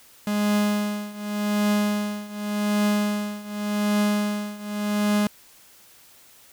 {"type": "tone with tremolo", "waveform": "45% pulse", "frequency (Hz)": 207.7, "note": "G#3", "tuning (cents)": 0, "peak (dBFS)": -18, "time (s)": [0.27, 5.27], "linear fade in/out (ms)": 2, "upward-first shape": "triangle", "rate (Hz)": 0.87, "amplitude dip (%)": 90, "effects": ["white hiss -52 dBFS RMS until 6.52 s"]}